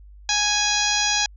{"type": "harmonic tone with a mistuned harmonic", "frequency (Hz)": 830.6, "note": "G#5", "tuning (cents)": 0, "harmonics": [1, 2, 3, 4, 5, 6, 7, 8], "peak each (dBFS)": [-27, -27, -27, -27, -27, -27, -27, -27], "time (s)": [0.29, 1.26], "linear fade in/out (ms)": 2, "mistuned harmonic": 5, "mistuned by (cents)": -43, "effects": ["added 50 Hz sine -42 dBFS peak until 1.36 s"]}